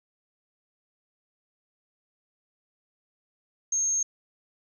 sine tone, 6440 Hz, G8, 46 cents sharp, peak -23 dBFS, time 3.72-4.03 s, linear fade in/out 5 ms, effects none

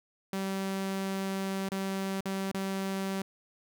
sawtooth tone with dropouts, 193.2 Hz, G3, 25 cents flat, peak -27 dBFS, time 0.33-3.22 s, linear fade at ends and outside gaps 2 ms, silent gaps 1.689-1.718 / 2.207-2.256 / 2.516-2.545 s, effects none

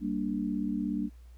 sine chord, G minor, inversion none, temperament equal, 196 / 233.1 / 293.7 Hz, G3 / Bb3 / D4, 0 / 0 / 0 cents, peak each -33 dBFS, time 0-1.1 s, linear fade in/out 50 ms, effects added 60 Hz sine -48 dBFS peak until 1.37 s + pink hiss -68 dBFS RMS until 1.37 s

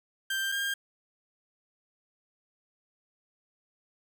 30% pulse tone pair in turn, 1576 / 1605.4 Hz, G6 / G6, +9 / +41 cents, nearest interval unison, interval 32 cents, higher second, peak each -26 dBFS, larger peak neither, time 0.3-0.52 / 0.52-0.74 s, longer neither, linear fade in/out 5 ms, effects none

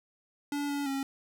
square tone with pitch steps, 287.7 / 284.9 / 272.7 Hz, D4 / C#4 / C#4, -36 / +48 / -28 cents, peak -31 dBFS, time 0.52-1.03 s, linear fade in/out 2 ms, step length 170 ms, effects none

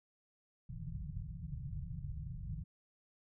white low-pass noise, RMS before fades -43 dBFS, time 0.69-2.64 s, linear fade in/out 10 ms, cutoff 170 Hz, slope 96 dB/octave, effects none

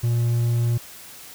triangle tone, 118.3 Hz, A#2, 26 cents sharp, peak -16 dBFS, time 0.03-0.78 s, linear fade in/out 10 ms, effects white hiss -42 dBFS RMS until 1.34 s

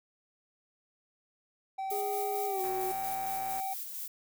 triangle tone, 771 Hz, G5, 29 cents flat, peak -31 dBFS, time 1.78-3.74 s, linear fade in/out 10 ms
violet noise with tremolo, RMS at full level -39 dBFS, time 1.9-4.08 s, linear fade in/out 5 ms, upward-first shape square, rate 4.4 Hz, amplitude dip 30%
triangle tone with pitch glide, 411.2 to 372.7 Hz, G#4 to F#4, -17 to +13 cents, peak -32 dBFS, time 1.91-2.92 s, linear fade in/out 10 ms, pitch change -170 cents, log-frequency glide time 2.47-2.62 s
click train, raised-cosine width 0.5 ms, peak -33 dBFS, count 116, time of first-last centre 2.64-3.598 s, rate 120 Hz
effects none

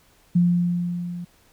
sine tone with level ramp, 175 Hz, F3, 4 cents sharp, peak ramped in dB -13 to -30 dBFS, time 0.35-1.25 s, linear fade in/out 10 ms, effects pink hiss -58 dBFS RMS until 1.52 s

